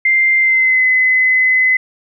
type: tone with pitch glide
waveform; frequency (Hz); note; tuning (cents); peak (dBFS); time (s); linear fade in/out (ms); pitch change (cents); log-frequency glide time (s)
sine; 2093 to 2030; C7 to B6; 0 to +47; -9; 0.05-1.77; 5; -53; 0.38-0.85
effects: none